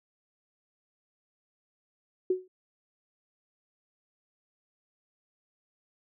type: tone with exponential decay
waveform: sine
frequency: 370 Hz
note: F#4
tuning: in tune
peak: -20 dBFS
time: 2.3-2.48 s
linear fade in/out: 5 ms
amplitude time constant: 37 ms
effects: none